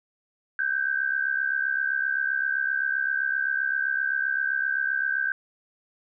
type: tone pair together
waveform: sine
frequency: 1532.3 / 1600 Hz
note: G6 / G6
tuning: -40 / +35 cents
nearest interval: minor second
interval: 75 cents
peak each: -26 dBFS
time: 0.59-5.32 s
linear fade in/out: 2 ms
effects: none